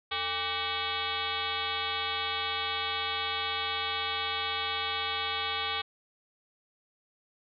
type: tone with frequency modulation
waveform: sine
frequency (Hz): 2246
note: C#7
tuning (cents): +22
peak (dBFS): -29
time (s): 0.11-5.82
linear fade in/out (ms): 10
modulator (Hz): 360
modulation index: 4.4
effects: none

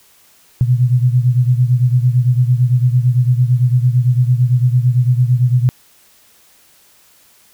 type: beating tone pair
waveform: sine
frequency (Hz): 122.1 / 131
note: B2 / C3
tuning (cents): -19 / +2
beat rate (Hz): 8.9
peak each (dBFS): -11 / -15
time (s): 0.61-5.69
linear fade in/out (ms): 0
effects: white hiss -50 dBFS RMS until 7.53 s

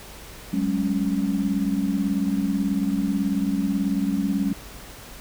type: chord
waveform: sine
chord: F# suspended second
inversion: none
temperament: equal with one note detuned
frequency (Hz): 189.43 / 207.7 / 277.2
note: F#3 / G#3 / C#4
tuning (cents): +41 / 0 / 0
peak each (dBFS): -25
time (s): 0.53-4.53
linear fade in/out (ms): 5
effects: added 50 Hz sine -45 dBFS peak until 5.2 s + pink hiss -42 dBFS RMS until 5.2 s

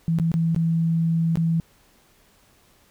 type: tone with dropouts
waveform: sine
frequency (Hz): 164.81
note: E3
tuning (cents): 0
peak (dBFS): -18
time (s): 0.08-1.6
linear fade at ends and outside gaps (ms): 0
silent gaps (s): 0.187-0.198 / 0.317-0.34 / 0.547-0.562 / 1.356-1.372
effects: pink hiss -58 dBFS RMS until 2.9 s

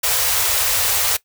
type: band-stop noise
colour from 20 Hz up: white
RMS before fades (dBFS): -18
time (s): 0.03-1.17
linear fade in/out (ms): 10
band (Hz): 120 to 420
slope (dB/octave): 96
effects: noise-tail reverb RT60 0.1 s tail -18 dB re dry

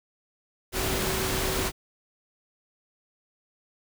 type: tone in noise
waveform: sine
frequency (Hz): 377.9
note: F#4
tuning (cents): +37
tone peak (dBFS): -33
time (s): 0.72-1.72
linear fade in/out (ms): 50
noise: pink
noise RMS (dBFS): -28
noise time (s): 0.72-1.72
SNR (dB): -8
effects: none

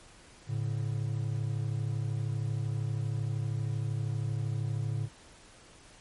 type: tone pair together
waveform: triangle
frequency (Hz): 109.42 / 142.2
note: A2 / C#3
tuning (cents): -9 / +45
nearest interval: perfect fourth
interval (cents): 454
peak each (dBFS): -29 / -32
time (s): 0.47-5.09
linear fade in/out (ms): 50
effects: pink hiss -55 dBFS RMS until 6 s + MP3 48 kbps

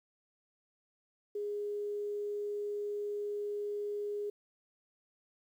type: tone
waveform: sine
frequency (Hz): 412.7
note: G#4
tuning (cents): -11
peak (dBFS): -34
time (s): 1.35-4.3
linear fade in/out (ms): 5
effects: 11-bit

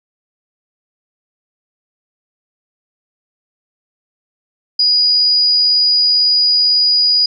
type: tone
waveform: sine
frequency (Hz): 4909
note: D#8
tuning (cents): -24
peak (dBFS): -9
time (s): 4.79-7.26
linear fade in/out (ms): 5
effects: none

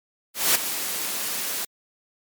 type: noise with ADSR envelope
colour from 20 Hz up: white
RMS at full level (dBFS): -17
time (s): 0.34-1.65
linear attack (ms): 210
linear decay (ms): 10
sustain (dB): -11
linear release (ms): 4
effects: high-pass 200 Hz 12 dB/octave + MP3 96 kbps

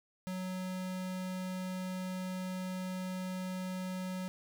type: tone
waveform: square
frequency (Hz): 185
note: F#3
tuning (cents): 0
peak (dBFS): -37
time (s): 0.27-4.28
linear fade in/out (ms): 0
effects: none

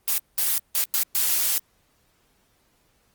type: noise bursts at uneven times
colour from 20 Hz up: blue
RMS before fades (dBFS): -22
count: 5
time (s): 0.08-0.18 / 0.38-0.58 / 0.75-0.84 / 0.94-1.03 / 1.15-1.58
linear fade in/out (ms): 0
effects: pink hiss -65 dBFS RMS until 3.14 s + Opus 24 kbps

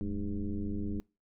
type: tone with frequency modulation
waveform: sine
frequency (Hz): 110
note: A2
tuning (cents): 0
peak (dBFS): -31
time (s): 0.01-1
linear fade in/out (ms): 0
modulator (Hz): 98.2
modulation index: 2.2
effects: noise-tail reverb RT60 0.3 s tail -26 dB re dry

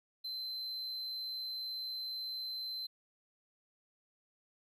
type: tone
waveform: triangle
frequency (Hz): 4081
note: C8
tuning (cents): -44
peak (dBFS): -37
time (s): 0.24-2.87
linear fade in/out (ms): 10
effects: none

